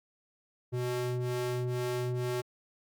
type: ring-modulated tone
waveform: square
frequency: 123.47 Hz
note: B2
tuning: in tune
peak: -28 dBFS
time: 0.72-2.42 s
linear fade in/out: 20 ms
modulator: 248 Hz
effects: Opus 48 kbps